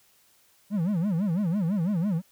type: tone with vibrato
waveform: triangle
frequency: 185 Hz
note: F#3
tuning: in tune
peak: -21 dBFS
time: 0.7-2.22 s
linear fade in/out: 50 ms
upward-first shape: sine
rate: 6 Hz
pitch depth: 250 cents each way
effects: white hiss -62 dBFS RMS until 2.31 s